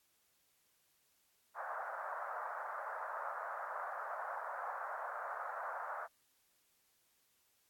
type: band-pass noise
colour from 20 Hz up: white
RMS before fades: -43 dBFS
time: 1.54-6.08 s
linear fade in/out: 50 ms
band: 580 to 1500 Hz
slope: 48 dB/octave
effects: white hiss -75 dBFS RMS until 7.69 s + AAC 64 kbps